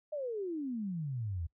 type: exponential sweep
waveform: sine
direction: down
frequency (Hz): 622.3 to 77.78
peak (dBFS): -34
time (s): 0.12-1.47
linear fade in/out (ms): 10
effects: noise-tail reverb RT60 0.1 s tail -23 dB re dry